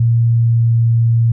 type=tone with pitch glide; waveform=sine; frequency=116.54 to 115.73 Hz; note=A#2 to A#2; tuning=0 to -12 cents; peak=-9 dBFS; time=0-1.32 s; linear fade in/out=5 ms; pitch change=-12 cents; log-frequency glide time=0.25-0.78 s; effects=none